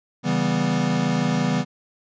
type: chord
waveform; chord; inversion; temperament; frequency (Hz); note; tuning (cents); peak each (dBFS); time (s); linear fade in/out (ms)
square; C# half-diminished seventh; none; equal; 138.59 / 164.81 / 196 / 246.9; C#3 / E3 / G3 / B3; 0 / 0 / 0 / 0; -28 / -25 / -26 / -25; 0.23-1.65; 50
effects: resampled to 16000 Hz